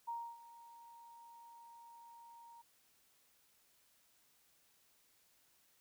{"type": "tone with ADSR envelope", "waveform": "sine", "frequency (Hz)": 934, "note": "A#5", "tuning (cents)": 3, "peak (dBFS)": -38, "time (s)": [0.07, 2.62], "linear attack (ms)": 17, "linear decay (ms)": 280, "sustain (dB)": -17, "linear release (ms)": 11, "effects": ["white hiss -72 dBFS RMS until 5.8 s"]}